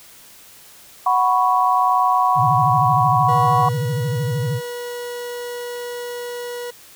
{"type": "chord", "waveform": "sine", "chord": "F# suspended fourth", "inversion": "none", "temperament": "equal", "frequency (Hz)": [740, 987.8, 1108.7], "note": ["F#5", "B5", "C#6"], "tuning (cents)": [0, 0, 0], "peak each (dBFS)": -18, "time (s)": [1.06, 3.69], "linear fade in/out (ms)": 5}
{"type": "tone with vibrato", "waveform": "sine", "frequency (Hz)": 132.7, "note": "C3", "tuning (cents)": 25, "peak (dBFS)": -19, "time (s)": [2.35, 4.61], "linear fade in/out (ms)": 50, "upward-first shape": "sine", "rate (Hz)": 13, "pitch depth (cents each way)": 270}
{"type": "tone", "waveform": "40% pulse", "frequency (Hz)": 484.2, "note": "B4", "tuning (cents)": -34, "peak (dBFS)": -26, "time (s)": [3.28, 6.71], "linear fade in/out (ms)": 10}
{"effects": ["white hiss -45 dBFS RMS until 6.95 s"]}